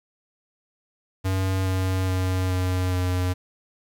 square tone with pitch steps, 94.7 / 93.72 / 92.75 / 91.79 / 90.84 Hz, F#2 / F#2 / F#2 / F#2 / F#2, +41 / +23 / +5 / -13 / -31 cents, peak -22 dBFS, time 1.24-3.34 s, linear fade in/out 20 ms, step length 420 ms, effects 9-bit

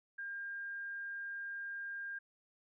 sine tone, 1605 Hz, G6, 40 cents sharp, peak -40 dBFS, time 0.18-2.19 s, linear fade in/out 10 ms, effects none

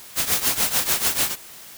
white noise with tremolo, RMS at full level -18 dBFS, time 0.15-1.36 s, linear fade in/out 50 ms, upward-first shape triangle, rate 6.8 Hz, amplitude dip 85%, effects white hiss -42 dBFS RMS until 1.77 s

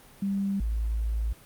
sine tone pair in turn, 197.4 / 55.27 Hz, G3 / A1, +12 / +8 cents, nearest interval octave + minor seventh, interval 2204 cents, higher first, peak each -25 dBFS, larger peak neither, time 0.22-0.6 / 0.6-1.33 s, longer second, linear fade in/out 5 ms, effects pink hiss -53 dBFS RMS until 1.45 s + Opus 32 kbps

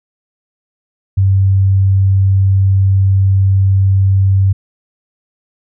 sine tone, 96.7 Hz, G2, 23 cents flat, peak -7 dBFS, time 1.17-4.53 s, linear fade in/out 10 ms, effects none

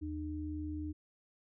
sine tone pair together, 80.49 / 303.9 Hz, E2 / D#4, -41 / -41 cents, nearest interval octave + major seventh, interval 2300 cents, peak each -40 / -39 dBFS, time 0.01-0.93 s, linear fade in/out 20 ms, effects none

